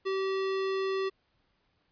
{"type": "tone", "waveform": "square", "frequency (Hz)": 384.8, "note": "G4", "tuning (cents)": -32, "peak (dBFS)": -29, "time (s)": [0.05, 1.1], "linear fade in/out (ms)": 20, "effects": ["pink hiss -73 dBFS RMS until 1.91 s", "resampled to 11025 Hz"]}